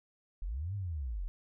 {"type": "linear two-way sweep", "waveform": "sine", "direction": "up then down", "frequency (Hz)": [36.71, 103.83, 36.71], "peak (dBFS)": -34, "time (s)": [0.42, 1.28], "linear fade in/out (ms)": 0, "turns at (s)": 0.75, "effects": []}